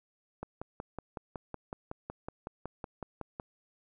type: click train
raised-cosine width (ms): 1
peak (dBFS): -24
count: 17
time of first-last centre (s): 0.43-3.398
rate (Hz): 5.39
effects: none